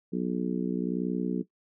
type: harmonic tone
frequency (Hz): 61.2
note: B1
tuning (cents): -15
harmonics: 3 / 4 / 5 / 6 / 7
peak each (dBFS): -30 / -32 / -34 / -36 / -37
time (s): 0.12-1.43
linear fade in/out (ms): 20
effects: noise-tail reverb RT60 0.1 s tail -17 dB re dry